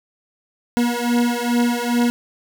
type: beating tone pair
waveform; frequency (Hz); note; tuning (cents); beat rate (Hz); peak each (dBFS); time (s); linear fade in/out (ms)
40% pulse; 238.5 / 240.9; A#3 / B3; +40 / -43; 2.4; -19; 0.77-2.1; 0
effects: none